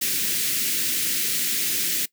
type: band-stop noise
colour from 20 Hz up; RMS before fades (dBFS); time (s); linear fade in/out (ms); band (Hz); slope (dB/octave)
white; -24; 0.01-2.06; 10; 390 to 1800; 24
effects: noise-tail reverb RT60 0.1 s tail -21 dB re dry + high-pass 150 Hz 12 dB/octave

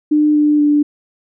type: tone with pitch steps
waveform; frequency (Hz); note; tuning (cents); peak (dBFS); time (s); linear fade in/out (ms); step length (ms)
sine; 300.6 / 297.9 / 294.3; D4 / D4 / D4; +40 / +25 / +4; -9; 0.11-0.83; 10; 240
effects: none

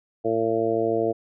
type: harmonic tone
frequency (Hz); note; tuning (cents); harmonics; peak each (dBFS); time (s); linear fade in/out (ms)
113; A2; +47; 1 / 2 / 3 / 4 / 5 / 6; -36 / -34 / -26 / -24 / -29 / -27; 0.24-1.13; 20
effects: none

